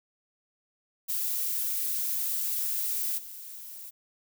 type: noise with level steps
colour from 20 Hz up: violet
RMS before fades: -30 / -43 dBFS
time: 1.08-3.91 s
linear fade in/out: 20 ms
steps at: 3.17 s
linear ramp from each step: 20 ms
effects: none